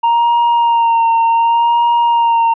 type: tone with vibrato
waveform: triangle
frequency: 930 Hz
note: A#5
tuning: 4 cents flat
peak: -7 dBFS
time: 0.03-2.54 s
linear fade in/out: 10 ms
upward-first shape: sine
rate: 0.67 Hz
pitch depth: 26 cents each way
effects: resampled to 8000 Hz